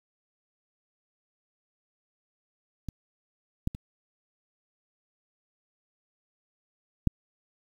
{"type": "clicks", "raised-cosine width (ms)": 5, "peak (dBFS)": [-22, -14, -26, -9], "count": 4, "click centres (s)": [2.887, 3.674, 3.749, 7.073], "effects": ["8-bit"]}